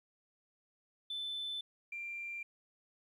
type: tone pair in turn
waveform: sine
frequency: 3520 / 2372 Hz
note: A7 / D7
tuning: 0 / +17 cents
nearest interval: perfect fifth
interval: 683 cents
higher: first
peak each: -36 / -39 dBFS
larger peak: first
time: 1.1-1.61 / 1.92-2.43 s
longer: neither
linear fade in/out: 5 ms
effects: tanh soft clip ceiling -34 dBFS + 12-bit